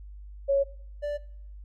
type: tone pair in turn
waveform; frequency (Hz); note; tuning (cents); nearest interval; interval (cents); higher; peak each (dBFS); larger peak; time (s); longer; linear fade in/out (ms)
sine / triangle; 554.4 / 585.5; C#5 / D5; 0 / -5; minor second; 95; second; -20 / -26; first; 0.48-0.64 / 1.02-1.18; neither; 20
effects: noise-tail reverb RT60 0.7 s tail -21 dB re dry + added 50 Hz sine -41 dBFS peak until 1.64 s